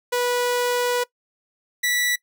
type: tone pair in turn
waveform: sawtooth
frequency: 489.5 / 1958 Hz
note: B4 / B6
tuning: -15 / -15 cents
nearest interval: 2 octaves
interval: 2400 cents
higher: second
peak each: -16 dBFS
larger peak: neither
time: 0.12-1.04 / 1.83-2.16 s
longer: first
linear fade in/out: 10 ms
effects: noise-tail reverb RT60 0.1 s tail -21 dB re dry